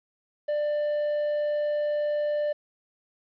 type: tone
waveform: triangle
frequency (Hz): 593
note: D5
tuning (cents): +17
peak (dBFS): -22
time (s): 0.48-2.53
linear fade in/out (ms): 10
effects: resampled to 11025 Hz + 10-bit